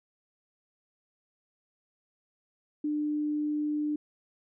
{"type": "tone", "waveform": "sine", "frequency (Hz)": 298.9, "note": "D4", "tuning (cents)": 31, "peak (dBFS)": -27, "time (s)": [2.84, 3.96], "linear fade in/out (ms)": 5, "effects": []}